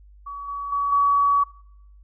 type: tone with level steps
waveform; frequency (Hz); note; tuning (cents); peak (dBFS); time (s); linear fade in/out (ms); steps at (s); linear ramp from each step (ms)
sine; 1134; C#6; +39; -31 / -27 / -20 / -15; 0.26-1.44; 10; 0.48 / 0.72 / 0.92; 5
effects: noise-tail reverb RT60 0.8 s tail -23 dB re dry + added 50 Hz sine -46 dBFS peak until 2.03 s